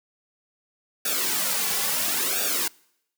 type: noise with flanger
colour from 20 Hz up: white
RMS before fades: -25 dBFS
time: 1.05-2.68 s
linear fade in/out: 5 ms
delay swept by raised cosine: 0.96 to 3.26 ms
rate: 0.73 Hz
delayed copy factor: -0.8
effects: noise-tail reverb RT60 0.8 s tail -26 dB re dry + high-pass 200 Hz 12 dB/octave